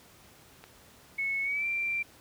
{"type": "click", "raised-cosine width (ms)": 0.3, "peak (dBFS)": -30, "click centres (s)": 0.64}
{"type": "tone with pitch glide", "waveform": "sine", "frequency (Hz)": [2200, 2358], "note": ["C#7", "D7"], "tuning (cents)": [-14, 6], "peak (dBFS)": -28, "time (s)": [1.18, 2.03], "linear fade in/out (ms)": 10, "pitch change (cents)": 120, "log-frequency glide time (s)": [1.43, 1.66]}
{"effects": ["pink hiss -56 dBFS RMS until 2.2 s", "high-pass 60 Hz 12 dB/octave"]}